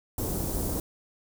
pink band-stop noise, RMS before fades -30 dBFS, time 0.18-0.8 s, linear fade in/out 2 ms, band 580 to 9300 Hz, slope 12 dB/octave, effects none

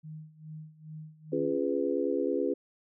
sine tone with tremolo, 155.56 Hz, D#3, in tune, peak -39 dBFS, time 0.03-1.59 s, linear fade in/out 20 ms, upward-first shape sine, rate 2.4 Hz, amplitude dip 85%
sine chord, C# dominant seventh, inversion none, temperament just, 277.2 / 346.5 / 415.8 / 498.9 Hz, C#4 / E#4 / G#4 / B4, 0 / -14 / +2 / +17 cents, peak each -32 dBFS, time 1.32-2.54 s, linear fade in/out 10 ms
effects none

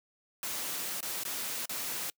white noise with dropouts, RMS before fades -36 dBFS, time 0.43-2.1 s, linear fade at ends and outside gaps 1 ms, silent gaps 1.006-1.028 / 1.235-1.251 / 1.656-1.694 s, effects noise-tail reverb RT60 0.1 s tail -26 dB re dry + high-pass 150 Hz 12 dB/octave

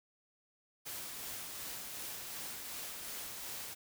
white noise with tremolo, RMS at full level -43 dBFS, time 0.85-3.75 s, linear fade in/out 20 ms, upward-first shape sine, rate 2.7 Hz, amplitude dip 25%, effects none

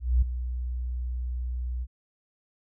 sine tone with ADSR envelope, 61.5 Hz, B1, 7 cents flat, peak -16 dBFS, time 0-1.87 s, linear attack 220 ms, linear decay 6 ms, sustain -12 dB, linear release 46 ms, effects none

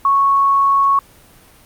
sine tone, 1106 Hz, C#6, 4 cents flat, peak -10 dBFS, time 0.05-0.99 s, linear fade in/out 2 ms, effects pink hiss -46 dBFS RMS until 1.65 s + Opus 32 kbps

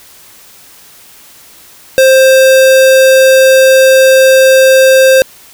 square tone, 527 Hz, C5, 12 cents sharp, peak -3 dBFS, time 1.98-5.22 s, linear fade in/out 0 ms, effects white hiss -38 dBFS RMS until 5.53 s

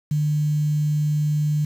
sine tone with quantisation, 150 Hz, D3, 37 cents sharp, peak -18 dBFS, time 0.11-1.65 s, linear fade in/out 5 ms, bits 7, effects none

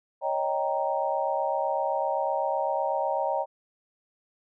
sine chord, Eb dominant seventh, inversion third, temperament equal, 554.4 / 622.3 / 784 / 932.3 Hz, Db5 / Eb5 / G5 / Bb5, 0 / 0 / 0 / 0 cents, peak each -30 dBFS, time 0.21-3.46 s, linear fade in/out 50 ms, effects none

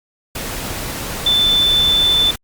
sine tone in noise, 3522 Hz, A7, 1 cent sharp, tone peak -11 dBFS, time 1.26-2.31 s, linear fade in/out 5 ms, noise pink, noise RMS -25 dBFS, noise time 0.35-2.36 s, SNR +11 dB, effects Opus 48 kbps

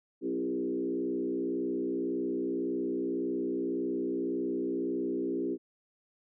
sine tone with frequency modulation, 333.6 Hz, E4, 21 cents sharp, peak -29 dBFS, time 0.21-5.58 s, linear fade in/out 50 ms, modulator 61.8 Hz, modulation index 1.4, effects none

